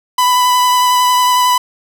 45% pulse tone with vibrato, 995 Hz, B5, 13 cents sharp, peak -9 dBFS, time 0.18-1.58 s, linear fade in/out 5 ms, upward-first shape sine, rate 11 Hz, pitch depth 12 cents each way, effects none

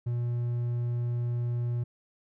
triangle tone, 120.1 Hz, B2, 48 cents flat, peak -25 dBFS, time 0.06-1.84 s, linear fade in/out 10 ms, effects none

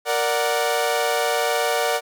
sawtooth chord, Bb augmented, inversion none, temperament equal, 466.2 / 587.3 / 740 Hz, Bb4 / D5 / F#5, 0 / 0 / 0 cents, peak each -20 dBFS, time 0.05-2.01 s, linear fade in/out 50 ms, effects none

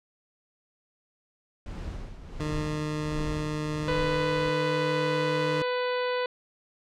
brown noise with tremolo, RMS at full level -35 dBFS, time 1.66-4.5 s, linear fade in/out 2 ms, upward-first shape sine, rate 1.4 Hz, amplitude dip 65%
20% pulse tone, 152 Hz, D#3, 40 cents flat, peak -24 dBFS, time 2.4-5.62 s, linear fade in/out 2 ms
harmonic tone, 497.3 Hz, B4, 12 cents sharp, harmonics 1 / 2 / 3 / 4 / 5 / 6 / 7 / 8 / 9, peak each -27 / -33 / -37 / -39 / -41 / -43 / -44 / -45 / -46 dBFS, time 3.88-6.26 s, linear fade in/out 2 ms
effects low-pass 7000 Hz 12 dB/octave

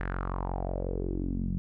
sawtooth tone with low-pass filter sweep, 45.56 Hz, F#1, 26 cents flat, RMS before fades -32 dBFS, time 0-1.58 s, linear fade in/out 0 ms, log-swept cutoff 1800 to 180 Hz, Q 4.5, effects none

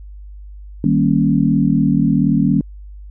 sine chord, Eb dominant seventh, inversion none, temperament equal, 155.56 / 196 / 233.1 / 277.2 Hz, Eb3 / G3 / Bb3 / Db4, 0 / 0 / 0 / 0 cents, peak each -17 dBFS, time 0.84-2.61 s, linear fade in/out 2 ms, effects added 50 Hz sine -32 dBFS peak until 3.1 s

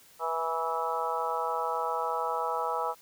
harmonic tone with a mistuned harmonic, 163.3 Hz, E3, 16 cents flat, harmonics 3 / 4 / 5 / 6 / 7 / 8, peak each -35 / -37 / -34 / -34 / -38 / -34 dBFS, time 0.19-2.95 s, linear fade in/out 50 ms, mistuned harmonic 5, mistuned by +23 cents, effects white hiss -57 dBFS RMS until 3.01 s

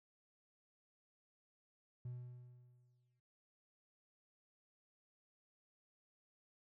triangle tone with exponential decay, 123.47 Hz, B2, in tune, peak -40 dBFS, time 2.05-3.2 s, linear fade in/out 5 ms, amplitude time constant 250 ms, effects noise-tail reverb RT60 0.4 s tail -19 dB re dry + tanh soft clip ceiling -37 dBFS

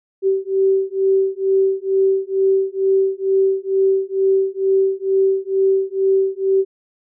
sine beating tone pair, 384.8 / 387 Hz, G4 / G4, -32 / -22 cents, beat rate 2.2 Hz, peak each -17 dBFS, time 0.22-6.65 s, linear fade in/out 50 ms, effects none

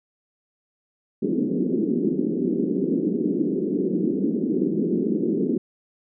white band-pass noise, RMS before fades -23 dBFS, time 1.22-5.58 s, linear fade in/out 5 ms, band 180 to 390 Hz, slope 48 dB/octave, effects none

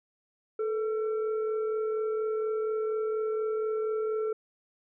sine tone with frequency modulation, 434.9 Hz, A4, 20 cents flat, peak -27 dBFS, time 0.59-4.33 s, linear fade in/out 5 ms, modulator 914 Hz, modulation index 0.39, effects none

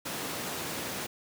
pink high-pass noise, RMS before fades -36 dBFS, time 0.05-1.07 s, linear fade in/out 10 ms, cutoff 170 Hz, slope 12 dB/octave, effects none

